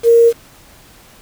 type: tone with quantisation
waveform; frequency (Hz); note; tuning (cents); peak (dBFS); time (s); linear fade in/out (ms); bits
sine; 465.4; A#4; -3; -5; 0.03-0.33; 50; 5
effects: pink hiss -44 dBFS RMS until 1.21 s